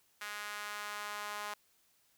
sawtooth tone with high-pass filter sweep, 207.7 Hz, G#3, in tune, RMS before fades -42 dBFS, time 0.21-1.54 s, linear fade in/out 5 ms, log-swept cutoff 1500 to 990 Hz, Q 1.7, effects white hiss -71 dBFS RMS until 2.17 s

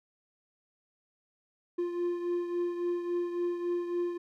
triangle beating tone pair, 349.2 / 352.8 Hz, F4 / F4, 0 / +18 cents, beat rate 3.6 Hz, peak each -28 / -36 dBFS, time 1.78-4.18 s, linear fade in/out 10 ms, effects none

